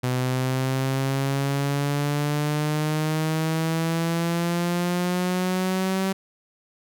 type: exponential sweep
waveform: sawtooth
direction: up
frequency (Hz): 125.7 to 192.3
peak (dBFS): -18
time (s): 0.03-6.13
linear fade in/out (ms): 10
effects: none